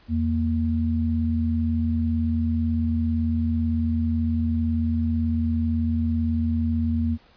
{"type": "tone pair together", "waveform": "sine", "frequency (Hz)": [83.71, 233.1], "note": ["E2", "A#3"], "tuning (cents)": [27, 0], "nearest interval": "octave + tritone", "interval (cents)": 1773, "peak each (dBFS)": -23, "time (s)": [0.08, 7.18], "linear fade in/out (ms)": 50, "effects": ["pink hiss -56 dBFS RMS until 7.36 s", "resampled to 11025 Hz"]}